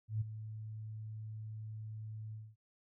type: tone with ADSR envelope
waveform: sine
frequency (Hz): 108.8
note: A2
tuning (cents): -19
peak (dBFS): -30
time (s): 0.08-2.56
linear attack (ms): 130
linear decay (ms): 15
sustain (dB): -12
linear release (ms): 230
effects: none